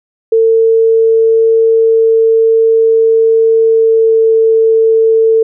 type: tone with pitch glide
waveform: sine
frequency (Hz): 450.1 to 447.5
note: A4 to A4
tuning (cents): +39 to +29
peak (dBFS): -5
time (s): 0.32-5.43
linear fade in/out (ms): 5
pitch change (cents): -10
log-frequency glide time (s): 3.62-4.26
effects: none